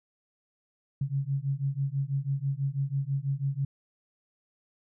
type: beating tone pair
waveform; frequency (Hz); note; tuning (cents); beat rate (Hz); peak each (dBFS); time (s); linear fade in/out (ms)
sine; 135.1 / 141.2; C#3 / C#3; -44 / +32; 6.1; -30; 1.01-3.65; 5
effects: none